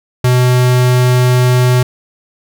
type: tone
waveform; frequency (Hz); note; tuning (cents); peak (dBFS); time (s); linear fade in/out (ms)
square; 125.3; B2; +25; -8; 0.24-1.83; 5
effects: none

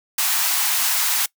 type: high-pass noise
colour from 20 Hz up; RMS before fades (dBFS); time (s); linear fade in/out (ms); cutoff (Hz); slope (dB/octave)
white; -20; 0.18-1.26; 5; 730; 48
effects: noise-tail reverb RT60 0.1 s tail -22 dB re dry

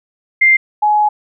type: tone pair in turn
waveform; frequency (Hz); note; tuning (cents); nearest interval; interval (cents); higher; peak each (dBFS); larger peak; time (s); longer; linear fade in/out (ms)
sine; 2098 / 841.8; C7 / G#5; +4 / +23; octave + major third; 1581; first; -6 / -9; first; 0.41-0.57 / 0.82-1.09; second; 10
effects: none

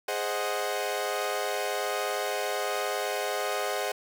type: chord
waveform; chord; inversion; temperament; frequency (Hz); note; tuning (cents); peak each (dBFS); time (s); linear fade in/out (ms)
sawtooth; Ab dominant seventh; none; equal; 415.3 / 523.3 / 622.3 / 740; Ab4 / C5 / Eb5 / Gb5; 0 / 0 / 0 / 0; -30; 0.08-3.92; 5
effects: none

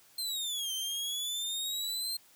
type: exponential two-way sweep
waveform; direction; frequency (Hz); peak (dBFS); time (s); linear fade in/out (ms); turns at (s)
sawtooth; down then up; 4186 to 3100 to 4186; -30; 0.18-2.17; 5; 0.73
effects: white hiss -61 dBFS RMS until 2.35 s + high-pass 80 Hz 12 dB/octave

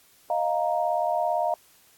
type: chord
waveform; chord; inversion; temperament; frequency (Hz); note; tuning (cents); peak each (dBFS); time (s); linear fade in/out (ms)
sine; Eb suspended second; none; just; 622.3 / 700 / 933.4; Eb5 / F5 / Bb5; 0 / +4 / +2; -27 / -25 / -29; 0.3-1.54; 2
effects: white hiss -58 dBFS RMS until 1.97 s + AAC 64 kbps

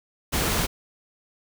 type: noise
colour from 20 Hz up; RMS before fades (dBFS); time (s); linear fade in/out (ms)
pink; -24; 0.32-0.67; 20
effects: none

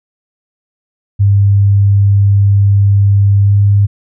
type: tone with pitch glide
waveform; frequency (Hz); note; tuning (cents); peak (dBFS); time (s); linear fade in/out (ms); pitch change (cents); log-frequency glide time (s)
sine; 100 to 101.05; G2 to G#2; +35 to -47; -5; 1.19-3.87; 20; +18; 3.44-3.53
effects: none

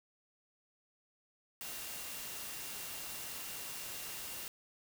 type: tone in noise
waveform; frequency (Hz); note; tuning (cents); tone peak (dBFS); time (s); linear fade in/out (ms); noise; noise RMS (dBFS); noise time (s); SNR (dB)
sine; 2773; F7; -13; -55; 1.61-4.48; 0; white; -44; 1.61-4.48; -14
effects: none

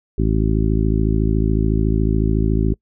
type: harmonic tone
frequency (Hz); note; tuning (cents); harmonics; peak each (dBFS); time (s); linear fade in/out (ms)
53.9; A1; -35; 1 / 2 / 3 / 4 / 5 / 6 / 7; -18 / -21 / -23 / -24 / -25 / -26 / -26; 0.18-2.74; 5
effects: noise-tail reverb RT60 0.1 s tail -25 dB re dry

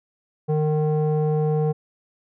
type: tone with low-pass filter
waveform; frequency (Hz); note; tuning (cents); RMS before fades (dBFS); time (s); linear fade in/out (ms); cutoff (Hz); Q
square; 153; D#3; -29; -21; 0.48-1.73; 20; 590; 3.8
effects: none

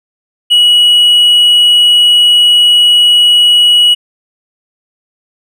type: tone with hard clipping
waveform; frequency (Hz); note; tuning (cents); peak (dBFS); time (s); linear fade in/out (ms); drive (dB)
triangle; 2920; F#7; -24; -4; 0.5-3.95; 20; 5
effects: none

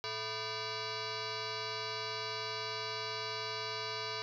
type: tone with frequency modulation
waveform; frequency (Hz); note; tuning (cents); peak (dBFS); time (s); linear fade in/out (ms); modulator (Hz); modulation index
sine; 1760; A6; 0; -36; 0.04-4.22; 0; 549; 5.9
effects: 12-bit

